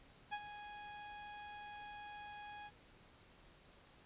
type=tone with ADSR envelope; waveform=sawtooth; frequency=830 Hz; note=G#5; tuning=1 cent flat; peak=-34 dBFS; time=0.31-2.71 s; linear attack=24 ms; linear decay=53 ms; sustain=-11 dB; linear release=47 ms; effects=pink hiss -64 dBFS RMS until 4.05 s + resampled to 8000 Hz